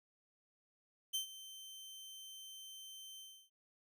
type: tone with ADSR envelope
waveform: sawtooth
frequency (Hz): 3100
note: G7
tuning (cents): -20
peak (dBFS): -31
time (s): 1.13-3.5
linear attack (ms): 19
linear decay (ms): 110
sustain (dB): -16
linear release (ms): 310
effects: none